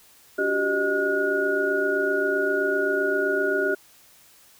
sine tone cluster, 287.5 / 362.9 / 390.6 / 616 / 1447 Hz, D4 / F#4 / G4 / D#5 / F#6, -37 / -34 / -6 / -17 / -39 cents, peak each -32 / -33 / -24 / -28 / -25 dBFS, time 0.38-3.75 s, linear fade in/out 10 ms, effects white hiss -54 dBFS RMS until 4.59 s

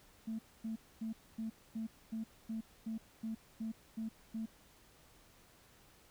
sine tone bursts, 222.6 Hz, A3, 20 cents sharp, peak -36 dBFS, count 12, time 0.27-4.46 s, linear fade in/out 10 ms, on 120 ms, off 250 ms, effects tanh soft clip ceiling -33 dBFS + pink hiss -64 dBFS RMS until 6.1 s

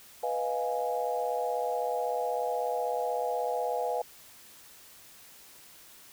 sine chord, F half-diminished seventh, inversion second, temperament equal, 493.9 / 622.3 / 698.5 / 830.6 Hz, Cb5 / Eb5 / F5 / Ab5, 0 / 0 / 0 / 0 cents, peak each -32 / -36 / -33 / -34 dBFS, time 0.23-4.02 s, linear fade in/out 5 ms, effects white hiss -53 dBFS RMS until 6.12 s

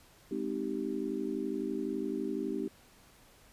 sine chord, Ab major seventh, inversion none, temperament just, 207.7 / 259.6 / 311.5 / 389.3 Hz, Ab3 / C4 / Eb4 / G4, 0 / -13 / +2 / -12 cents, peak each -40 / -37 / -37 / -37 dBFS, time 0.31-2.68 s, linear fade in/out 5 ms, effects pink hiss -60 dBFS RMS until 3.52 s + resampled to 32000 Hz

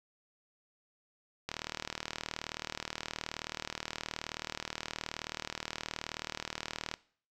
click train, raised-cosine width 0.2 ms, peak -18 dBFS, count 213, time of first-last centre 1.49-6.94 s, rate 38.9 Hz, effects noise-tail reverb RT60 0.5 s tail -20 dB re dry

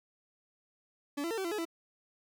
40% pulse tone with pitch steps, 286.5 / 336.2 / 452.5 / 383 / 338.5 / 423.6 / 332.4 Hz, D4 / E4 / A4 / G4 / E4 / G#4 / E4, -43 / +34 / +48 / -40 / +46 / +34 / +15 cents, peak -32 dBFS, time 1.17-1.653 s, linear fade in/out 10 ms, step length 69 ms, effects 12-bit

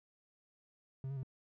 triangle tone with pitch steps, 133.2 / 138 / 131.2 Hz, C3 / C#3 / C3, +31 / -7 / +5 cents, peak -36 dBFS, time 1.04-1.232 s, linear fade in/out 2 ms, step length 64 ms, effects none

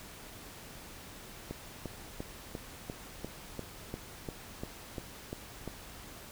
click train, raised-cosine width 2 ms, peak -24 dBFS, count 13, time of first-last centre 1.51-5.677 s, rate 2.88 Hz, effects pink hiss -49 dBFS RMS until 6.31 s

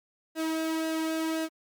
sawtooth tone with flanger, 320.5 Hz, E4, 49 cents flat, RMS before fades -30 dBFS, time 0.35-1.49 s, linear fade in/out 50 ms, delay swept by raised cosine 0.88 to 2.18 ms, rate 1.9 Hz, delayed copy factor -0.55, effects Opus 48 kbps

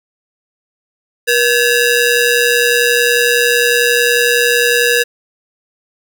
sawtooth ring-modulated tone, 1089 Hz, C#6, 31 cents flat, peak -3 dBFS, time 1.27-5.04 s, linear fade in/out 20 ms, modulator 610 Hz, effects none

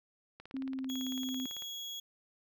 click train, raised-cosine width 0.3 ms, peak -33 dBFS, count 23, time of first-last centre 0.4-1.622 s, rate 18 Hz
sine tone with pitch glide, 266.2 to 259.1 Hz, C4 to C4, +30 to -17 cents, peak -35 dBFS, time 0.54-1.46 s, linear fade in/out 2 ms, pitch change -47 cents, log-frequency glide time 0.65-1.02 s
35% pulse tone, 3332 Hz, G#7, 5 cents sharp, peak -38 dBFS, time 0.89-2 s, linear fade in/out 5 ms
effects none

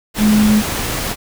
sine tone in noise, 212.5 Hz, G#3, 40 cents sharp, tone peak -9 dBFS, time 0.18-0.63 s, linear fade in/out 50 ms, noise pink, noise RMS -21 dBFS, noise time 0.14-1.16 s, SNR +9 dB, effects none

